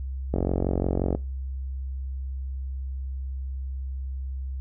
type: click train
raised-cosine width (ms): 2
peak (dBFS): -11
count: 38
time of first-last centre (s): 0.34-1.15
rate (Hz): 45.7
effects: noise-tail reverb RT60 0.3 s tail -22 dB re dry + added 66 Hz sine -29 dBFS peak until 4.6 s